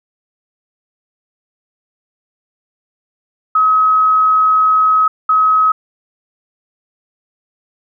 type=tone bursts at uneven times; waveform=sine; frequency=1275 Hz; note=D#6; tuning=42 cents sharp; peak=-8 dBFS; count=2; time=3.55-5.08 / 5.29-5.72 s; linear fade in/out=5 ms; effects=none